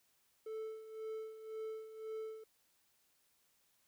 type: tone with tremolo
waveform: triangle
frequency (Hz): 439.3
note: A4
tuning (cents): -3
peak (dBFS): -38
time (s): 0.46-2.44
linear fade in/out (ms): 5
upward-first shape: sine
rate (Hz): 1.9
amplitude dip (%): 70
effects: white hiss -75 dBFS RMS until 3.87 s